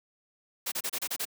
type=noise bursts; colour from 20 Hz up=white; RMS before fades=-32 dBFS; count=7; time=0.66-1.253 s; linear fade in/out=10 ms; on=59 ms; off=30 ms; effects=high-pass 200 Hz 12 dB/octave